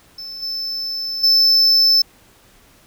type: tone with level steps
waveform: triangle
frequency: 5274 Hz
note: E8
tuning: in tune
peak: -28 / -21 / -9 dBFS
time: 0.18-2.02 s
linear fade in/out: 5 ms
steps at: 0.42 / 1.23 s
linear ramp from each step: 10 ms
effects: pink hiss -51 dBFS RMS until 2.86 s